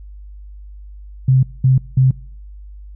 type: tone bursts at uneven times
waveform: sine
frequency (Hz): 130.81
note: C3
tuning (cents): 0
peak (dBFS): -8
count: 3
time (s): 1.28-1.43 / 1.64-1.78 / 1.97-2.11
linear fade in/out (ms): 5
effects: noise-tail reverb RT60 0.6 s tail -25 dB re dry + added 50 Hz sine -33 dBFS peak until 2.95 s